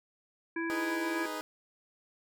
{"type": "harmonic tone", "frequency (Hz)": 331.8, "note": "E4", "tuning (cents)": 11, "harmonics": [1, 3, 5, 7], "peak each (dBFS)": [-33, -42, -37, -43], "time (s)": [0.56, 1.26], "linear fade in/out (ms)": 5}
{"type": "chord", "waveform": "15% pulse", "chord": "G# minor", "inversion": "second", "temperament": "equal", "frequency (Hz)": [311.1, 415.3, 493.9], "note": ["D#4", "G#4", "B4"], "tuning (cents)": [0, 0, 0], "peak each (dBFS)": [-32, -36, -35], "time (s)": [0.7, 1.41], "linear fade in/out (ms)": 0}
{"effects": []}